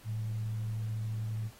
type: tone with frequency modulation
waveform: sine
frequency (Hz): 110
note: A2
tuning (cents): 0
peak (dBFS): -32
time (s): 0.04-1.51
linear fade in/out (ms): 50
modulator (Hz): 88.3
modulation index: 0.21
effects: pink hiss -57 dBFS RMS until 1.59 s + AAC 48 kbps